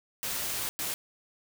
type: noise bursts at uneven times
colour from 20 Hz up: white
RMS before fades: -33 dBFS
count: 2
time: 0.23-0.69 / 0.79-0.94 s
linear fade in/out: 0 ms
effects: none